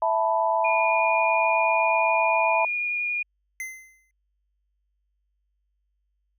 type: chord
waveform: sine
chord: E suspended fourth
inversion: none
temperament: equal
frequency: 659.3 / 880 / 987.8 Hz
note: E5 / A5 / B5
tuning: 0 / 0 / 0 cents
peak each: -24 / -24 / -25 dBFS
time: 0.02-2.65 s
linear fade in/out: 2 ms
type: tone with vibrato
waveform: sine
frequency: 2433 Hz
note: D#7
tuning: 39 cents flat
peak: -24 dBFS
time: 0.64-3.23 s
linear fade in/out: 10 ms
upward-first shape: triangle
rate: 11 Hz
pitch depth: 11 cents each way
type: tone with exponential decay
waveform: square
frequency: 2064 Hz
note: C7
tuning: 24 cents flat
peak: -29 dBFS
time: 3.6-4.11 s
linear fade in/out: 1 ms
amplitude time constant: 110 ms
effects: added 50 Hz sine -70 dBFS peak until 6.38 s